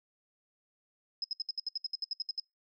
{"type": "tone bursts", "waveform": "sine", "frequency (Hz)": 5110, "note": "D#8", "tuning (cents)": 45, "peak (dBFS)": -31, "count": 14, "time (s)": [1.22, 2.399], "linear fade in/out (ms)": 2, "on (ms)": 22, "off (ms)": 67, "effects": ["noise-tail reverb RT60 0.2 s tail -26 dB re dry"]}